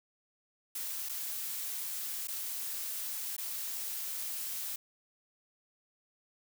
blue noise with dropouts, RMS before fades -38 dBFS, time 0.75-4.76 s, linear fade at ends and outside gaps 5 ms, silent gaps 1.089-1.093 / 2.273-2.282 / 3.366-3.38 s, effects none

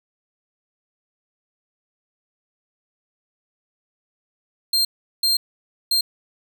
40% pulse tone bursts at uneven times, 4186 Hz, C8, in tune, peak -15 dBFS, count 3, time 4.73-4.85 / 5.23-5.37 / 5.91-6.01 s, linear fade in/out 5 ms, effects none

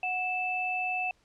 sine tone pair together, 737 / 2637 Hz, F#5 / E7, -7 / 0 cents, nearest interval octave + minor seventh, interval 2207 cents, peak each -32 / -30 dBFS, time 0.03-1.11 s, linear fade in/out 2 ms, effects pink hiss -67 dBFS RMS until 1.24 s + low-pass 7000 Hz 12 dB/octave

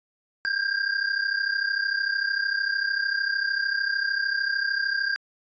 square tone pair together, 1583 / 1616.3 Hz, G6 / G#6, +17 / -47 cents, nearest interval unison, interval 36 cents, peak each -27 dBFS, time 0.45-5.16 s, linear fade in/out 0 ms, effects resampled to 16000 Hz

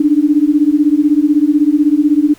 sine beating tone pair, 288.8 / 304.8 Hz, D4 / D#4, -29 / -36 cents, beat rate 16 Hz, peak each -11 dBFS, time 0-2.34 s, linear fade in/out 5 ms, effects pink hiss -44 dBFS RMS until 2.38 s

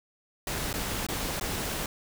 pink noise with dropouts, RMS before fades -32 dBFS, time 0.47-1.86 s, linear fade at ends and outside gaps 2 ms, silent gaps 0.729-0.739 / 1.066-1.086 / 1.398-1.41 s, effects none

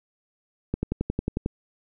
click train, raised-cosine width 3 ms, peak -12 dBFS, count 9, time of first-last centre 0.74-1.461 s, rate 11.1 Hz, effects none

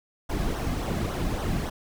brown noise with flanger, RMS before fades -28 dBFS, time 0.29-1.7 s, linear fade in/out 10 ms, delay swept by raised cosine 0.41 to 2.21 ms, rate 3.6 Hz, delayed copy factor -0.6, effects none

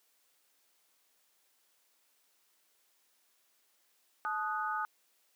sine chord, D# diminished, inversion second, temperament equal with one note detuned, 865.4 / 1244.5 / 1480 Hz, A5 / D#6 / F#6, -29 / 0 / 0 cents, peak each -37 / -35 / -38 dBFS, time 4.25-4.85 s, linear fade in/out 0 ms, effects white hiss -72 dBFS RMS until 5.35 s + high-pass 300 Hz 12 dB/octave

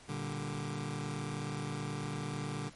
sawtooth chord, G minor, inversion first, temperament just, 117.6 / 147 / 196 Hz, Bb2 / D3 / G3, +16 / +2 / 0 cents, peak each -38 / -34 / -39 dBFS, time 0.08-2.7 s, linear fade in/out 20 ms, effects pink hiss -56 dBFS RMS until 2.75 s + MP3 48 kbps

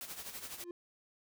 white noise with tremolo, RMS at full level -43 dBFS, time 0.01-0.64 s, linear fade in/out 0 ms, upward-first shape sine, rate 12 Hz, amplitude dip 65%
triangle tone with exponential growth, 349.2 Hz, F4, in tune, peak -36 dBFS, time 0.53-0.71 s, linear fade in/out 2 ms, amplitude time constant 38 ms
effects none

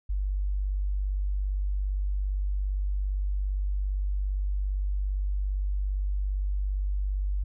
sine tone, 48.76 Hz, G1, 8 cents flat, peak -25 dBFS, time 0.09-7.44 s, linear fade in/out 10 ms, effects none

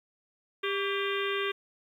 harmonic tone with a mistuned harmonic, 398.4 Hz, G4, 28 cents sharp, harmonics 1 / 3 / 4 / 5 / 6 / 7 / 8 / 9, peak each -31 / -36 / -37 / -38 / -39 / -39 / -40 / -41 dBFS, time 0.63-1.52 s, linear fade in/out 10 ms, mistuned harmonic 3, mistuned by -64 cents, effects 10-bit

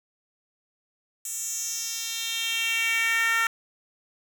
10% pulse tone with high-pass filter sweep, 455.9 Hz, A#4, 39 cents flat, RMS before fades -27 dBFS, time 1.25-3.47 s, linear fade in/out 2 ms, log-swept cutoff 8300 to 1500 Hz, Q 2.9, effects none

